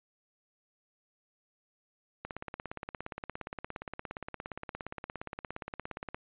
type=click train; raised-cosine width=0.5 ms; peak=-23 dBFS; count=68; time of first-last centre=2.25-6.145 s; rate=17.2 Hz; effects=resampled to 8000 Hz